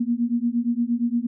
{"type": "beating tone pair", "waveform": "sine", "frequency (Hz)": [233.1, 241.7], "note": ["A#3", "B3"], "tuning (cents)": [0, -37], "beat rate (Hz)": 8.6, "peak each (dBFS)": -23, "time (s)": [0, 1.27], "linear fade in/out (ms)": 10, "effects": []}